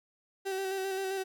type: tone with vibrato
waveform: 35% pulse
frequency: 384 Hz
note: G4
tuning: 36 cents flat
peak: -30 dBFS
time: 0.45-1.24 s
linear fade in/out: 20 ms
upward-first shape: square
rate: 7.6 Hz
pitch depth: 23 cents each way
effects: none